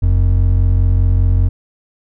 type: tone pair together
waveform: triangle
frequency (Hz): 45 / 90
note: F#1 / F#2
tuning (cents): -47 / -47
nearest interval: octave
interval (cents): 1200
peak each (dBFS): -10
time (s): 0.02-1.49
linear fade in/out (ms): 10
effects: none